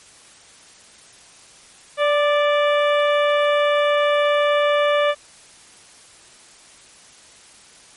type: harmonic tone with a mistuned harmonic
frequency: 584 Hz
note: D5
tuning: 10 cents flat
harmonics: 1 / 2 / 3 / 4 / 5 / 6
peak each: -16 / -22 / -26 / -28 / -30 / -32 dBFS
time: 1.97-5.15 s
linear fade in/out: 50 ms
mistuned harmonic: 2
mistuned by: +24 cents
effects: white hiss -47 dBFS RMS until 7.96 s + MP3 48 kbps